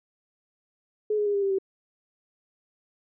sine tone with pitch steps, 424.8 / 416.5 / 408.4 / 400.5 / 392.7 / 385.1 Hz, G#4 / G#4 / G#4 / G4 / G4 / G4, +39 / +5 / -29 / +37 / +3 / -31 cents, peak -22 dBFS, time 1.1-1.586 s, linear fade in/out 5 ms, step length 81 ms, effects none

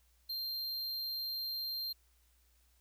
square tone, 4177 Hz, C8, 4 cents flat, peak -37 dBFS, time 0.29-1.93 s, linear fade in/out 10 ms, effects added 60 Hz sine -68 dBFS peak until 2.8 s + white hiss -73 dBFS RMS until 2.8 s

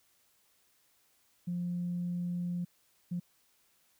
sine tone bursts at uneven times, 175.8 Hz, F3, 12 cents sharp, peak -31 dBFS, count 2, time 1.47-2.65 / 3.11-3.2 s, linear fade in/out 10 ms, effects tanh soft clip ceiling -27 dBFS + white hiss -70 dBFS RMS until 3.99 s

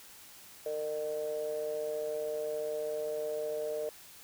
triangle ring-modulated tone, 74.9 Hz, D2, 35 cents sharp, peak -27 dBFS, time 0.66-3.89 s, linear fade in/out 0 ms, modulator 532 Hz, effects tanh soft clip ceiling -23 dBFS + white hiss -53 dBFS RMS until 4.23 s

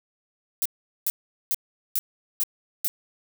violet noise bursts, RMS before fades -24 dBFS, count 6, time 0.62-2.88 s, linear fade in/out 0 ms, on 35 ms, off 410 ms, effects none

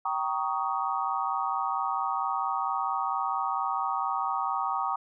sine chord, Eb dominant seventh, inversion first, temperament just, 777.8 / 933.4 / 1120.1 / 1244.5 Hz, G5 / Bb5 / Db6 / Eb6, -14 / +2 / +18 / 0 cents, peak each -32 dBFS, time 0.05-4.96 s, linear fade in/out 5 ms, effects none

